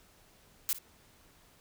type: noise with echo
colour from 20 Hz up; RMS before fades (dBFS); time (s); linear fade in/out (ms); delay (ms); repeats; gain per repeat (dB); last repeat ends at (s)
blue; -30; 0.69-0.73; 0; 55; 1; -15; 0.785
effects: pink hiss -62 dBFS RMS until 1.6 s